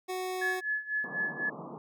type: tone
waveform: 25% pulse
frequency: 370 Hz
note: F#4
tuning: in tune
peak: -29 dBFS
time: 0.08-0.61 s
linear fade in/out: 20 ms
type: tone with tremolo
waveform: sine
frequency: 1710 Hz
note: A6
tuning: 50 cents flat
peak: -27 dBFS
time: 0.41-1.5 s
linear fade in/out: 10 ms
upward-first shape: sine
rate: 4 Hz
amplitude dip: 85%
type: band-pass noise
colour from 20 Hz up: pink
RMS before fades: -43 dBFS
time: 1.04-1.78 s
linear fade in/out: 0 ms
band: 140 to 1200 Hz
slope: 96 dB/octave
effects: none